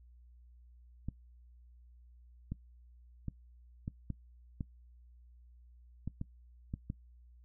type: clicks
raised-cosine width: 5 ms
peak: -25 dBFS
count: 10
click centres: 1.086 / 2.52 / 3.283 / 3.879 / 4.103 / 4.608 / 6.076 / 6.214 / 6.739 / 6.901 s
effects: noise-tail reverb RT60 0.1 s tail -20 dB re dry + added 60 Hz sine -56 dBFS peak until 7.44 s